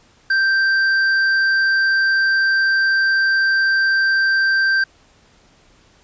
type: tone with tanh clipping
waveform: sine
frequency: 1568 Hz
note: G6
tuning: in tune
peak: -15 dBFS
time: 0.3-4.84 s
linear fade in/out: 5 ms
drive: 9 dB
effects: pink hiss -53 dBFS RMS until 6.03 s + resampled to 16000 Hz